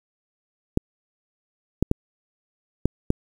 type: clicks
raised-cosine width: 3 ms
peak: -5 dBFS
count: 5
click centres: 0.774 / 1.826 / 1.914 / 2.856 / 3.104 s
effects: 7-bit